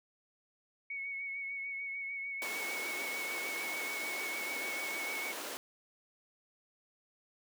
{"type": "tone with vibrato", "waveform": "sine", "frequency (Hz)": 2217, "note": "C#7", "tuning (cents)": 0, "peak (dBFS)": -37, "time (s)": [0.9, 5.32], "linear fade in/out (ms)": 5, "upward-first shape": "triangle", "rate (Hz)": 6.7, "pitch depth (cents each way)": 33}
{"type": "high-pass noise", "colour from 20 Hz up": "pink", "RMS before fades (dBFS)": -42, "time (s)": [2.42, 5.57], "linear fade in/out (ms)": 0, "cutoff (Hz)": 310, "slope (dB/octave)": 24}
{"effects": []}